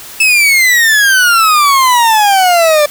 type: exponential sweep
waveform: 40% pulse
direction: down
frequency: 2634 to 583 Hz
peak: -5 dBFS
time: 0.2-2.86 s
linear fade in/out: 5 ms
effects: white hiss -30 dBFS RMS until 2.9 s